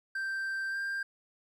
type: tone with pitch glide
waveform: triangle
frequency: 1568 to 1589.9 Hz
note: G6 to G6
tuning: 0 to +24 cents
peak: -30 dBFS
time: 0.15-1.03 s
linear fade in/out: 5 ms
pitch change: +24 cents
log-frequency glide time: 0.7-0.77 s
effects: none